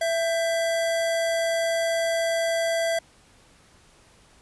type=tone pair together; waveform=square; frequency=664.7 / 1581 Hz; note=E5 / G6; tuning=+14 / +14 cents; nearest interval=octave + minor third; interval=1500 cents; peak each=-23 / -35 dBFS; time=0.01-2.99 s; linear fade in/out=5 ms; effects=pink hiss -56 dBFS RMS until 4.41 s + resampled to 24000 Hz